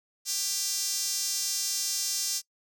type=tone with high-pass filter; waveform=sawtooth; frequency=395.3 Hz; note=G4; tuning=15 cents sharp; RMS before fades=-30 dBFS; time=0.25-2.42 s; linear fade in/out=50 ms; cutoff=5800 Hz; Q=2.6; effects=noise-tail reverb RT60 0.1 s tail -24 dB re dry